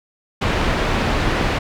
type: low-pass noise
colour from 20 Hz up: pink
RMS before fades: -19 dBFS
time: 0.41-1.59 s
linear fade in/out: 10 ms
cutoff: 2900 Hz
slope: 12 dB/octave
effects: none